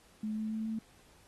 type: tone with pitch steps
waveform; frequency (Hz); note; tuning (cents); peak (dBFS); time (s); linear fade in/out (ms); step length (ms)
sine; 215.2 / 217.3 / 219.5 / 221.6; A3 / A3 / A3 / A3; -38 / -21 / -4 / +13; -33; 0.23-0.79; 5; 140
effects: pink hiss -63 dBFS RMS until 1.27 s + AAC 32 kbps